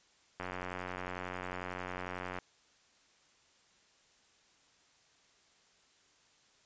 click train, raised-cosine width 0.5 ms, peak -24 dBFS, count 182, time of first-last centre 0.4-2.387 s, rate 91.1 Hz, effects white hiss -67 dBFS RMS until 6.65 s + resampled to 16000 Hz

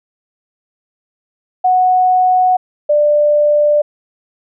sine tone pair in turn, 737 / 592.4 Hz, F#5 / D5, -7 / +15 cents, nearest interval major third, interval 378 cents, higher first, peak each -8 dBFS, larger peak neither, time 1.64-2.57 / 2.89-3.82 s, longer neither, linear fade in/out 10 ms, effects none

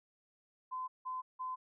sine tone bursts, 1024 Hz, C6, 38 cents flat, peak -37 dBFS, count 3, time 0.71-1.56 s, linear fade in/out 20 ms, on 170 ms, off 170 ms, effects none

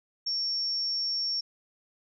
sine tone, 5480 Hz, F8, 34 cents flat, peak -27 dBFS, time 0.26-1.41 s, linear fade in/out 10 ms, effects none

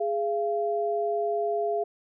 sine tone pair together, 415.3 / 684.9 Hz, G#4 / F5, 0 / -34 cents, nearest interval major sixth, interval 866 cents, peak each -27 / -27 dBFS, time 0-1.84 s, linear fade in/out 10 ms, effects none

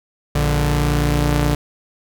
sawtooth tone pair together, 58.83 / 146.83 Hz, A#1 / D3, +17 / 0 cents, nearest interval octave + major third, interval 1583 cents, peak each -14 dBFS, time 0.35-1.55 s, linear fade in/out 5 ms, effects none

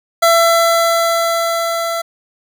25% pulse tone with level ramp, 671 Hz, E5, 31 cents sharp, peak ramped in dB -4 to -14 dBFS, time 0.22-2.02 s, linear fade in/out 10 ms, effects none

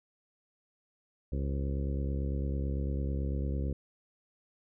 harmonic tone with a mistuned harmonic, 69 Hz, C#2, 7 cents flat, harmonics 1 / 2 / 3 / 4 / 5 / 6 / 7 / 8, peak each -31 / -37 / -41 / -43 / -45 / -47 / -48 / -49 dBFS, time 1.32-3.73 s, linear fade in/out 5 ms, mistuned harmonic 8, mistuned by -58 cents, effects none

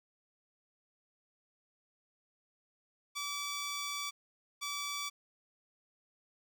10% pulse tone pair in turn, 1153 / 1153 Hz, D6 / D6, -32 / -32 cents, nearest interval unison, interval 0 cents, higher neither, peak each -28 dBFS, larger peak neither, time 3.15-4.11 / 4.61-5.1 s, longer first, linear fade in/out 20 ms, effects none

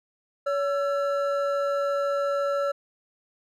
triangle tone pair together, 564.7 / 1343 Hz, C#5 / E6, +32 / +32 cents, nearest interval octave + minor third, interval 1500 cents, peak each -22 / -28 dBFS, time 0.46-2.72 s, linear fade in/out 10 ms, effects none

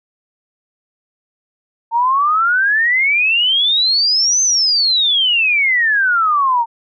sine exponential two-way sweep, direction up then down, 905 to 6272 to 905 Hz, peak -11 dBFS, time 1.91-6.66 s, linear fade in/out 50 ms, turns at 4.42 s, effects none

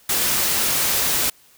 white noise, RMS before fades -20 dBFS, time 0.09-1.3 s, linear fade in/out 5 ms, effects white hiss -53 dBFS RMS until 1.57 s

